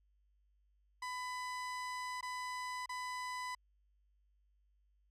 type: tone with dropouts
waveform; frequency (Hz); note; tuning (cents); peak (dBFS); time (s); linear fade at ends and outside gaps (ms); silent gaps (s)
30% pulse; 1000; B5; +21; -37; 1.02-3.55; 5; 2.21-2.227 / 2.86-2.892
effects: added 50 Hz sine -70 dBFS peak until 5.1 s + low-pass 9000 Hz 12 dB/octave